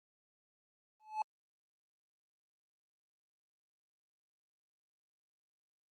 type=tone with exponential growth; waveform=triangle; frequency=862 Hz; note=A5; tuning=36 cents flat; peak=-27 dBFS; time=1-1.22 s; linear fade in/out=2 ms; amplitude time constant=47 ms; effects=Opus 32 kbps